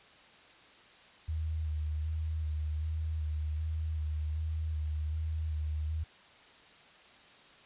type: tone with vibrato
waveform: sine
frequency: 77.78 Hz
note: D#2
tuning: in tune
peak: -31 dBFS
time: 1.28-6.04 s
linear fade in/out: 10 ms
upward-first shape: square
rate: 1.3 Hz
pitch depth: 26 cents each way
effects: white hiss -57 dBFS RMS until 7.65 s + resampled to 8000 Hz